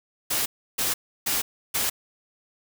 white noise bursts, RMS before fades -25 dBFS, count 4, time 0.3-1.9 s, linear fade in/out 10 ms, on 160 ms, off 320 ms, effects none

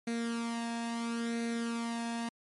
sawtooth tone with flanger, 232.6 Hz, A#3, 4 cents flat, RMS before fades -35 dBFS, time 0.07-2.29 s, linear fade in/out 5 ms, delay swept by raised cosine 0.48 to 1.16 ms, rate 0.74 Hz, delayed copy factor +0.65, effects MP3 48 kbps

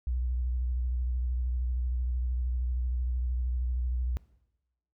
sine tone with vibrato, 61.74 Hz, B1, in tune, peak -27 dBFS, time 0.07-4.17 s, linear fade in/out 0 ms, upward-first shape square, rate 13 Hz, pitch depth 46 cents each way, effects noise-tail reverb RT60 0.9 s tail -19 dB re dry

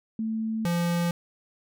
sine / square tone pair in turn, 221.5 / 172.15 Hz, A3 / F3, +12 / -25 cents, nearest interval major third, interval 437 cents, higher first, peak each -26 / -24 dBFS, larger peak second, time 0.19-0.65 / 0.65-1.11 s, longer neither, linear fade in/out 2 ms, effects none

